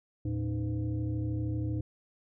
sine tone with frequency modulation, 113.9 Hz, A#2, 40 cents flat, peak -29 dBFS, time 0.25-1.81 s, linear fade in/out 5 ms, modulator 195 Hz, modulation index 1, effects none

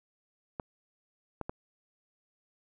clicks, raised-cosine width 1 ms, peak -21 dBFS, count 3, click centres 0.598 / 1.413 / 1.495 s, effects none

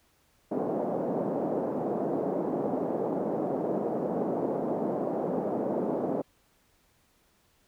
white band-pass noise, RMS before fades -30 dBFS, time 0.51-6.22 s, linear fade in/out 10 ms, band 180 to 630 Hz, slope 24 dB/octave, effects pink hiss -67 dBFS RMS until 7.67 s

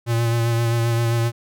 square tone with vibrato, 116.54 Hz, A#2, in tune, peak -18 dBFS, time 0.06-1.32 s, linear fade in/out 50 ms, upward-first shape sine, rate 7.6 Hz, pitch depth 23 cents each way, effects none

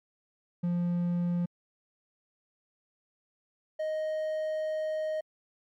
triangle tone pair in turn, 174.61 / 623.4 Hz, F3 / D#5, 0 / +3 cents, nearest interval octave + minor seventh, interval 2203 cents, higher second, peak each -24 / -27 dBFS, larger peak first, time 0.63-1.46 / 3.79-5.21 s, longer second, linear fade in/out 10 ms, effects MP3 64 kbps

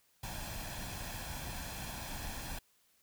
pink noise with comb filter, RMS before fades -42 dBFS, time 0.23-2.59 s, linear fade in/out 5 ms, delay 1.2 ms, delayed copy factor +0.6, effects white hiss -71 dBFS RMS until 3.02 s

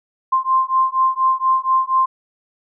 sine beating tone pair, 1046.5 / 1050.7 Hz, C6 / C6, 0 / +7 cents, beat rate 4.2 Hz, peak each -17 dBFS, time 0.32-2.06 s, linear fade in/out 10 ms, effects none

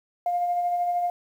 sine tone with tremolo, 705 Hz, F5, 16 cents sharp, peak -20 dBFS, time 0.26-1.1 s, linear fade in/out 2 ms, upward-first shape sine, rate 13 Hz, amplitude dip 35%, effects tanh soft clip ceiling -16 dBFS + 9-bit

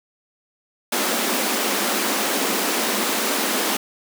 pink high-pass noise, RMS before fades -22 dBFS, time 0.92-3.77 s, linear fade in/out 5 ms, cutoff 200 Hz, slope 96 dB/octave, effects none

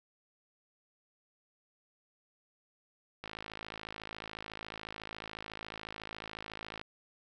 click train, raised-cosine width 0.3 ms, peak -25 dBFS, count 194, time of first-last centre 3.24-6.814 s, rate 54 Hz, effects none

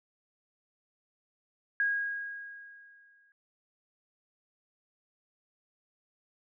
sine tone with exponential decay, 1639 Hz, G#6, 23 cents flat, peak -24 dBFS, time 1.8-3.32 s, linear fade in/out 1 ms, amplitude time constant 330 ms, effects none

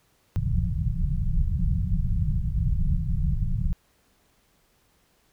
pink low-pass noise, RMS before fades -24 dBFS, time 0.36-3.73 s, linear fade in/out 0 ms, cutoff 180 Hz, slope 96 dB/octave, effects pink hiss -65 dBFS RMS until 5.32 s

